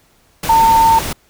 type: tone in noise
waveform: sine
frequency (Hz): 904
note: A5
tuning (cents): +47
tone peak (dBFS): -7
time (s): 0.49-0.99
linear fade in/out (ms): 5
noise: pink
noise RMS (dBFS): -22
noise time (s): 0.43-1.13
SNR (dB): +12
effects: pink hiss -54 dBFS RMS until 1.29 s